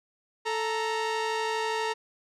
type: tone pair together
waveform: sawtooth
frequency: 440 / 932.3 Hz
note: A4 / A#5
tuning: 0 / 0 cents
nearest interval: octave + minor second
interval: 1300 cents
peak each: -26 dBFS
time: 0.45-1.94 s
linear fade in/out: 20 ms
effects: low-pass 6000 Hz 12 dB/octave